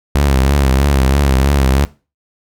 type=tone with vibrato; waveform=sawtooth; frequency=68.3 Hz; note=C#2; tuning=25 cents flat; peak=-6 dBFS; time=0.15-1.85 s; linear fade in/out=0 ms; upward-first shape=triangle; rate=3.1 Hz; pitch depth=100 cents each way; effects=noise-tail reverb RT60 0.3 s tail -19 dB re dry